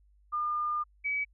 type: tone pair in turn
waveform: sine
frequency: 1208 / 2280 Hz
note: D6 / C#7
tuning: +48 / +48 cents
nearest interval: major seventh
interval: 1100 cents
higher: second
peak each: -28 dBFS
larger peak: neither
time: 0.32-0.84 / 1.04-1.25 s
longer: first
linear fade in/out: 20 ms
effects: added 50 Hz sine -60 dBFS peak until 1.33 s